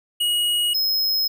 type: tone pair in turn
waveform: square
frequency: 2897 / 5135 Hz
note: F#7 / E8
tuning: -37 / -46 cents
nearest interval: minor seventh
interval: 991 cents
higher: second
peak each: -19 dBFS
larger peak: neither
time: 0.2-0.74 / 0.74-1.28 s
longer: neither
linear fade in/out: 10 ms
effects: none